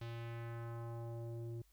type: tone with low-pass filter sweep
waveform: square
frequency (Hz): 116.54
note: A#2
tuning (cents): 0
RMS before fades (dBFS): -45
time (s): 0.01-1.62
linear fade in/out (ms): 5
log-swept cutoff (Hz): 3900 to 320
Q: 1.5
effects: added 50 Hz sine -68 dBFS peak until 1.72 s + white hiss -75 dBFS RMS until 1.72 s